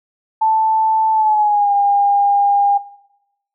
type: tone with pitch glide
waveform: sine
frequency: 880 to 807 Hz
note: A5 to G#5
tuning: 0 to -50 cents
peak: -11 dBFS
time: 0.41-2.78 s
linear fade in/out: 10 ms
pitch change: -150 cents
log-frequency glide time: 1.12-1.72 s
effects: noise-tail reverb RT60 0.9 s tail -18 dB re dry